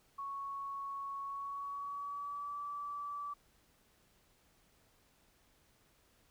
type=tone with pitch glide; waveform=sine; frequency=1108.7 to 1156.4 Hz; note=C#6 to D6; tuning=0 to -27 cents; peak=-39 dBFS; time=0.18-3.34 s; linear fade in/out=10 ms; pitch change=+73 cents; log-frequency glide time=1.24-2.58 s; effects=pink hiss -70 dBFS RMS until 6.3 s